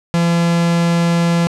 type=tone; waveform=45% pulse; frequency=170 Hz; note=F3; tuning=46 cents flat; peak=-12 dBFS; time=0.14-1.47 s; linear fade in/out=0 ms; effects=low-pass 8000 Hz 12 dB/octave